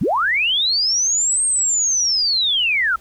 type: linear two-way sweep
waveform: sine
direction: up then down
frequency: 118.2 to 8550 to 1292 Hz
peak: -15 dBFS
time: 0.01-2.96 s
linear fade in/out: 5 ms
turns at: 1.45 s
effects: added 57 Hz sine -50 dBFS peak until 3 s + pink hiss -51 dBFS RMS until 3 s